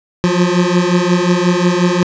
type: beating tone pair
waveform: 25% pulse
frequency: 174.7 / 180.3 Hz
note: F3 / F#3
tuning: +1 / -45 cents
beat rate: 5.6 Hz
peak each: -10 dBFS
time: 0.24-2.03 s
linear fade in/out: 0 ms
effects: resampled to 16000 Hz + 7-bit